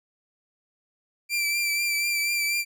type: tone with vibrato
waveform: sawtooth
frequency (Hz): 2349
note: D7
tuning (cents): 0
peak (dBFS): -20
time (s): 1.29-2.65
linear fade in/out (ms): 50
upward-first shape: triangle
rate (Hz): 4.1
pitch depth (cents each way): 33
effects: none